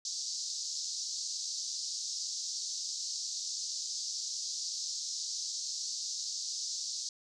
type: band-pass noise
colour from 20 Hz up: pink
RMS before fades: -38 dBFS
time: 0.05-7.09 s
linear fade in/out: 2 ms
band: 4400 to 6900 Hz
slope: 48 dB/octave
effects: none